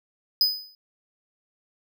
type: tone with exponential decay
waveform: square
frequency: 5000 Hz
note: D#8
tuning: 8 cents sharp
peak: -15 dBFS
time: 0.41-0.75 s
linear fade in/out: 1 ms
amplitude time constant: 73 ms
effects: none